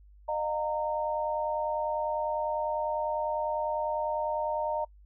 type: tone cluster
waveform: sine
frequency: 610 / 700 / 920 Hz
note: D#5 / F5 / A#5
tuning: -34 / +4 / -23 cents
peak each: -31 / -37 / -31 dBFS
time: 0.28-4.85 s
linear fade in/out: 10 ms
effects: noise-tail reverb RT60 0.1 s tail -26 dB re dry + added 50 Hz sine -52 dBFS peak until 5.05 s